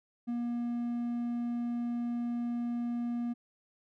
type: tone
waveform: triangle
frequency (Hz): 238.4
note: A#3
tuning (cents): +39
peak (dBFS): -29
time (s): 0.27-3.34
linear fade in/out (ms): 20
effects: none